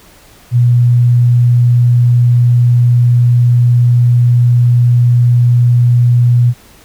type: tone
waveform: sine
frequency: 121.3 Hz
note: B2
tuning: 31 cents flat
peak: -5 dBFS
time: 0.51-6.54 s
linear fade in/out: 50 ms
effects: pink hiss -42 dBFS RMS until 6.84 s